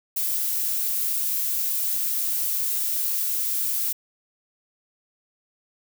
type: noise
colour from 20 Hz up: violet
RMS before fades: -25 dBFS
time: 0.16-3.93 s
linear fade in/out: 10 ms
effects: none